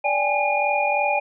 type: tone cluster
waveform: sine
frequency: 583 / 797 / 840 / 2430 Hz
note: D5 / G5 / G#5 / D#7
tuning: -13 / +28 / +19 / -42 cents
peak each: -24 dBFS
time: 0.04-1.2 s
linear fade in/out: 10 ms
effects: none